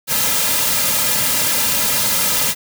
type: noise with comb filter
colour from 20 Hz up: white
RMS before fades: -17 dBFS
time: 0.07-2.55 s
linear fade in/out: 50 ms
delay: 2.7 ms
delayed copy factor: -0.8
effects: none